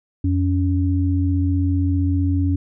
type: tone pair together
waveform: sine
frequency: 88.3 / 280.3 Hz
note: F2 / C#4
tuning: +20 / +19 cents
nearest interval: octave + minor sixth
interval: 1999 cents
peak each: -17 / -21 dBFS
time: 0.24-2.56 s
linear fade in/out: 5 ms
effects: none